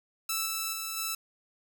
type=tone with level steps; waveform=5% pulse; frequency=1318.5 Hz; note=E6; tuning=in tune; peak=-17 / -19 / -22 / -19 dBFS; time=0.29-1.15 s; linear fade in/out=5 ms; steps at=0.45 / 0.72 / 0.96 s; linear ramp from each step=20 ms; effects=none